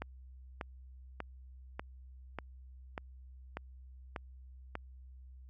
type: click train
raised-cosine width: 0.5 ms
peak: -23 dBFS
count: 9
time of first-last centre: 0.02-4.754 s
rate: 1.69 Hz
effects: added 64 Hz sine -50 dBFS peak until 5.49 s